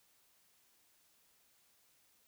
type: silence
effects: white hiss -71 dBFS RMS until 2.27 s